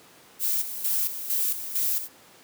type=noise with tremolo; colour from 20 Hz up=violet; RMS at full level=-25 dBFS; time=0.39-2.09 s; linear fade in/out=50 ms; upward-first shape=square; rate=2.2 Hz; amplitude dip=65%; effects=pink hiss -52 dBFS RMS until 2.43 s + high-pass 200 Hz 12 dB/octave